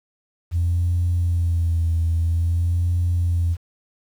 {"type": "tone with vibrato", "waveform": "sine", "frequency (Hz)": 85, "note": "F2", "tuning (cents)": -46, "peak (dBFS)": -16, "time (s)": [0.51, 3.57], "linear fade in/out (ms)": 50, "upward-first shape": "sine", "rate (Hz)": 0.5, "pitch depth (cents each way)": 46, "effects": ["tanh soft clip ceiling -13 dBFS", "8-bit"]}